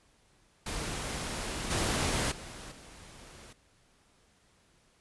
pink noise with level steps, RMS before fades -36 / -30 / -45 / -51 dBFS, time 0.66-3.53 s, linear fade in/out 5 ms, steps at 1.7 / 2.31 / 2.71 s, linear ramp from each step 10 ms, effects pink hiss -66 dBFS RMS until 5 s + resampled to 24000 Hz

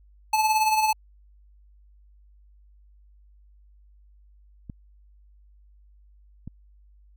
square tone with tremolo, 867 Hz, A5, 26 cents flat, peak -18 dBFS, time 0.33-0.93 s, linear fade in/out 5 ms, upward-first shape sine, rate 18 Hz, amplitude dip 50%
clicks, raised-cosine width 5 ms, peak -24 dBFS, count 2, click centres 4.698 / 6.476 s
effects added 50 Hz sine -52 dBFS peak until 7.16 s

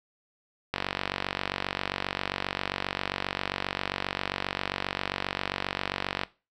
click train, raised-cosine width 0.3 ms, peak -11 dBFS, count 262, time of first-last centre 0.74-6.235 s, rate 47.5 Hz, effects noise-tail reverb RT60 0.3 s tail -19 dB re dry

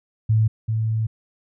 sine tone pair in turn, 109.8 / 110.82 Hz, A2 / A2, -3 / +13 cents, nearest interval unison, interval 16 cents, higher second, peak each -14 / -19 dBFS, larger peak first, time 0.29-0.48 / 0.68-1.07 s, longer second, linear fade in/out 10 ms, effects none

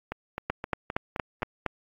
two click trains, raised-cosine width 0.5 ms, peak -11 / -17 dBFS, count 6 / 6, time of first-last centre 0.5-1.663 / 0.12-1.422 s, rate 4.3 / 3.84 Hz, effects AAC 64 kbps

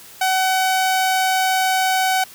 sawtooth tone, 754 Hz, F#5, 32 cents sharp, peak -12 dBFS, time 0.21-2.24 s, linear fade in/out 5 ms, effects white hiss -42 dBFS RMS until 2.34 s

